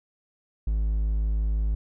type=tone; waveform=triangle; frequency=53 Hz; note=G#1; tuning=36 cents sharp; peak=-20 dBFS; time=0.67-1.75 s; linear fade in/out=5 ms; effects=none